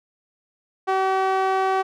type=tone with band-pass filter; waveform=sawtooth; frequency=381.4 Hz; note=G4; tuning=47 cents flat; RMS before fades=-21 dBFS; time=0.87-1.83 s; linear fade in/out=20 ms; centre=870 Hz; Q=1.4; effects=none